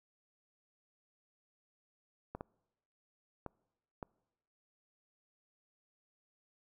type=clicks; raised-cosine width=1 ms; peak=-27 dBFS; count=4; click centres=2.35 / 2.409 / 3.463 / 4.028 s; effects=noise-tail reverb RT60 1.0 s tail -26 dB re dry